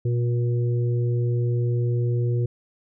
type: harmonic tone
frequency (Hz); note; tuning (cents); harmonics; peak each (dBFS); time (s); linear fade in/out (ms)
120; B2; -49; 1 / 3 / 4; -20 / -30 / -35; 0.05-2.46; 5
effects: none